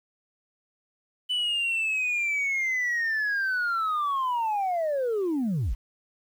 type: linear sweep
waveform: sine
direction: down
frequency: 3000 to 32 Hz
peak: -22 dBFS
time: 1.29-5.75 s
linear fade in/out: 20 ms
effects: tanh soft clip ceiling -22 dBFS + 9-bit